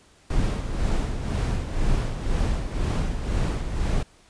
brown noise with tremolo, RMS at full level -22 dBFS, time 0.3-4.03 s, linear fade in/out 5 ms, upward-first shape sine, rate 2 Hz, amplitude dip 55%, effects pink hiss -56 dBFS RMS until 4.29 s + resampled to 22050 Hz

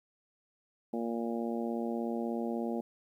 harmonic tone, 116.54 Hz, A#2, in tune, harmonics 2 / 3 / 4 / 5 / 6 / 7, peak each -34 / -38 / -40 / -42 / -44 / -45 dBFS, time 0.93-2.81 s, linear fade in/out 5 ms, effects 11-bit

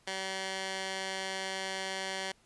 15% pulse tone with band-pass filter, 191 Hz, G3, 45 cents flat, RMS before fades -37 dBFS, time 0.07-2.32 s, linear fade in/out 5 ms, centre 3300 Hz, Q 0.58, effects pink hiss -66 dBFS RMS until 2.45 s + resampled to 24000 Hz

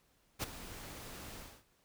pink noise with ADSR envelope, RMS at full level -34 dBFS, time 0.39-1.64 s, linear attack 39 ms, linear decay 17 ms, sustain -14 dB, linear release 280 ms, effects pink hiss -72 dBFS RMS until 1.84 s

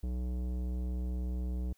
sine tone with tanh clipping, 61.74 Hz, B1, in tune, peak -34 dBFS, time 0.03-1.73 s, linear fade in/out 5 ms, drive 15 dB, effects white hiss -71 dBFS RMS until 1.77 s

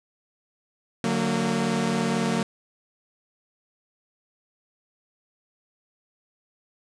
sawtooth chord, D augmented, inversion none, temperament equal with one note detuned, 146.83 / 185 / 229.3 Hz, D3 / F#3 / A#3, 0 / 0 / -28 cents, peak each -27 / -23 / -21 dBFS, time 1.04-2.43 s, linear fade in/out 2 ms, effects resampled to 22050 Hz + 9-bit

